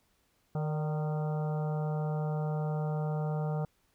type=harmonic tone with a mistuned harmonic; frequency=153.6 Hz; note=D#3; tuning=22 cents flat; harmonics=1 / 3 / 4 / 5 / 6 / 7 / 8 / 9; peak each=-30 / -40 / -42 / -42 / -49 / -57 / -50 / -53 dBFS; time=0.55-3.65 s; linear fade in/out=2 ms; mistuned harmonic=4; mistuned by=-52 cents; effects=pink hiss -72 dBFS RMS until 3.94 s